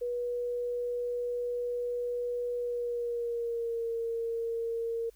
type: tone with pitch glide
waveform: sine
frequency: 485.1 to 460.5 Hz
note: B4 to A#4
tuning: -31 to -21 cents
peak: -30 dBFS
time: 0.01-5.1 s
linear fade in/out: 10 ms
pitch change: -90 cents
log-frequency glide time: 2.56-3.88 s
effects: added 47 Hz sine -60 dBFS peak until 5.15 s + white hiss -67 dBFS RMS until 5.15 s